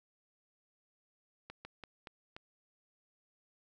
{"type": "slowing click train", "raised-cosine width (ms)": 0.3, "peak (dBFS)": -30, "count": 5, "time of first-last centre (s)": [1.5, 2.365], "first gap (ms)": 150, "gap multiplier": 1.25, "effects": []}